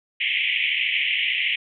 pink band-pass noise, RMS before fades -23 dBFS, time 0.2-1.56 s, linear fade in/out 10 ms, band 2000 to 3200 Hz, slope 96 dB/octave, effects none

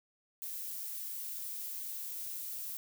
violet noise, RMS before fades -41 dBFS, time 0.42-2.77 s, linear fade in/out 0 ms, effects none

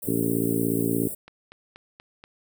white band-stop noise, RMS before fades -34 dBFS, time 0.02-1.15 s, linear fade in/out 10 ms, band 670 to 8100 Hz, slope 96 dB/octave
harmonic tone, 56.9 Hz, A#1, 41 cents flat, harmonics 2 / 3 / 4 / 5 / 6 / 7 / 8, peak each -32 / -31 / -30 / -26 / -33 / -29 / -34 dBFS, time 0.07-1.08 s, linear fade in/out 10 ms
click train, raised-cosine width 0.3 ms, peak -28 dBFS, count 5, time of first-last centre 1.28-2.239 s, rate 4.17 Hz
effects none

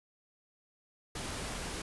pink noise, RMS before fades -39 dBFS, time 1.15-1.82 s, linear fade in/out 5 ms, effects resampled to 24000 Hz

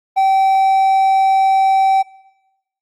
triangle tone, 772 Hz, G5, 27 cents flat, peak -8 dBFS, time 0.16-2.03 s, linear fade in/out 20 ms, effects noise-tail reverb RT60 1.0 s tail -22 dB re dry + Opus 32 kbps

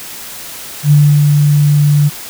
sine tone with ADSR envelope, 146.83 Hz, D3, in tune, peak -3 dBFS, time 0.83-2.1 s, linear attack 80 ms, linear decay 300 ms, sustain -3 dB, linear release 28 ms, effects white hiss -28 dBFS RMS until 2.29 s

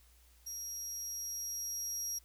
35% pulse tone with level ramp, 5660 Hz, F8, 22 cents sharp, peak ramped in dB -38 to -33 dBFS, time 0.46-2.19 s, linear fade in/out 10 ms, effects added 60 Hz sine -62 dBFS peak until 2.24 s + white hiss -67 dBFS RMS until 2.24 s

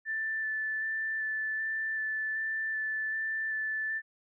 sine tone with vibrato, 1760 Hz, A6, in tune, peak -30 dBFS, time 0.05-4.02 s, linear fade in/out 50 ms, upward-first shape square, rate 1.3 Hz, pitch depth 9 cents each way, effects none

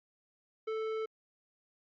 sine tone with tanh clipping, 440 Hz, A4, in tune, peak -35 dBFS, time 0.67-1.06 s, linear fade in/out 10 ms, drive 13 dB, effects Opus 48 kbps

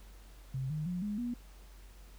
sine tone with pitch steps, 132.2 / 153.62 / 178.52 / 207.4 / 241.1 Hz, C3 / D#3 / F3 / G#3 / B3, +18 / -22 / +38 / -2 / -41 cents, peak -33 dBFS, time 0.54-1.34 s, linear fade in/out 5 ms, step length 160 ms, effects added 47 Hz sine -51 dBFS peak until 2.18 s + pink hiss -61 dBFS RMS until 2.18 s

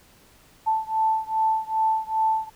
sine beating tone pair, 880 / 882.5 Hz, A5 / A5, 0 / +5 cents, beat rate 2.5 Hz, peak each -23 / -24 dBFS, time 0.66-2.5 s, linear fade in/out 20 ms, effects pink hiss -55 dBFS RMS until 2.55 s

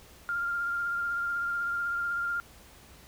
sine tone with vibrato, 1396.9 Hz, F6, in tune, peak -28 dBFS, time 0.29-2.4 s, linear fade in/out 0 ms, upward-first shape sine, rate 16 Hz, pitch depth 16 cents each way, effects added 64 Hz sine -58 dBFS peak until 3.07 s + pink hiss -54 dBFS RMS until 3.07 s

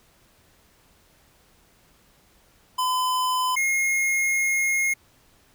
square tone pair in turn, 1014 / 2149 Hz, B5 / C7, +45 / +46 cents, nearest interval octave + minor second, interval 1301 cents, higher second, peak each -22 / -21 dBFS, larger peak second, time 2.78-3.56 / 3.56-4.94 s, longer second, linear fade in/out 10 ms, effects pink hiss -59 dBFS RMS until 5.54 s

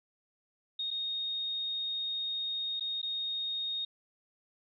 sine tone with dropouts, 3715 Hz, A#7, 7 cents flat, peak -32 dBFS, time 0.79-3.85 s, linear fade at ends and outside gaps 5 ms, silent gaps 0.906-0.911 / 2.798-2.807 / 3.017-3.028 s, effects none

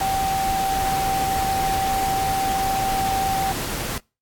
sine tone in noise, 774 Hz, G5, 22 cents flat, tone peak -20 dBFS, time 0.01-3.52 s, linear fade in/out 2 ms, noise pink, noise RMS -28 dBFS, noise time 0-3.98 s, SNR +5 dB, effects noise-tail reverb RT60 0.3 s tail -26 dB re dry + AAC 64 kbps

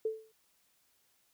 sine tone with exponential decay, 440 Hz, A4, in tune, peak -27 dBFS, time 0.05-0.32 s, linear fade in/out 5 ms, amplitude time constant 57 ms, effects white hiss -72 dBFS RMS until 1.33 s

